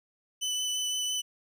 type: tone with vibrato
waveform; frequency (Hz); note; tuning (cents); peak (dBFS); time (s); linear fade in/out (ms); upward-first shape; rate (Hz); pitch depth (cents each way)
25% pulse; 3000; F#7; +23; -25; 0.41-1.22; 20; sine; 5.9; 12
effects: none